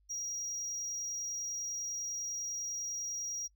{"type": "tone", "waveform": "triangle", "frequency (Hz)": 5710, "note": "F8", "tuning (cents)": 37, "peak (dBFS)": -35, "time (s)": [0.09, 3.48], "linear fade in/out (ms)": 20, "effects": ["noise-tail reverb RT60 0.1 s tail -23 dB re dry", "added 50 Hz sine -66 dBFS peak until 3.55 s"]}